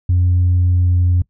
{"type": "tone with pitch glide", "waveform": "sine", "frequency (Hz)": [89.3, 88.79], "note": ["F2", "F2"], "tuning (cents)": [39, 29], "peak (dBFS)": -9, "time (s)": [0.09, 1.22], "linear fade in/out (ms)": 5, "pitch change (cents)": -10, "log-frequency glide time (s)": [0.76, 0.97], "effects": ["noise-tail reverb RT60 0.1 s tail -23 dB re dry", "tanh soft clip ceiling -8 dBFS"]}